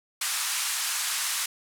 white band-pass noise, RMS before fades -29 dBFS, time 0.21-1.46 s, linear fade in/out 5 ms, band 960 to 11000 Hz, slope 24 dB/octave, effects none

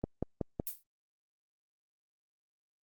click train, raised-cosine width 2 ms, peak -19 dBFS, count 4, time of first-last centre 0.04-0.599 s, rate 5.37 Hz
violet noise with exponential decay, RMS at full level -33 dBFS, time 0.67-0.83 s, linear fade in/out 1 ms, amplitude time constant 34 ms
effects Opus 32 kbps

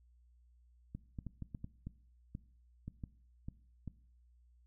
clicks, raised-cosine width 5 ms, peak -30 dBFS, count 12, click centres 0.95 / 1.188 / 1.267 / 1.423 / 1.548 / 1.644 / 1.87 / 2.351 / 2.88 / 3.038 / 3.485 / 3.877 s, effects noise-tail reverb RT60 0.6 s tail -20 dB re dry + added 60 Hz sine -63 dBFS peak until 4.66 s

